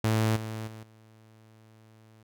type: tone with level steps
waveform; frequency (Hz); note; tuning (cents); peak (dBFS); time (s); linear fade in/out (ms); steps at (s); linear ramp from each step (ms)
sawtooth; 110; A2; 0; -19 / -30 / -38 / -50; 0.04-2.23; 5; 0.36 / 0.67 / 0.83; 5
effects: none